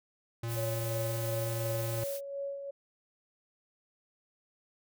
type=tone; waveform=square; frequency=115.9 Hz; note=A#2; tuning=10 cents flat; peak=-34 dBFS; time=0.43-2.04 s; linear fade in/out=5 ms
type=noise; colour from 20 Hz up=blue; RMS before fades=-42 dBFS; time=0.47-2.21 s; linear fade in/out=50 ms
type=tone with tremolo; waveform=sine; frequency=558 Hz; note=C#5; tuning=11 cents sharp; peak=-33 dBFS; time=0.56-2.71 s; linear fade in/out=10 ms; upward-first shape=sine; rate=2.8 Hz; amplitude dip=50%
effects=none